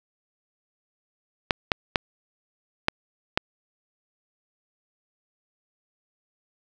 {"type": "clicks", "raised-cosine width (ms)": 0.3, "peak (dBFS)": -3, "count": 5, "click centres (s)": [1.508, 1.718, 1.958, 2.884, 3.375], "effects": []}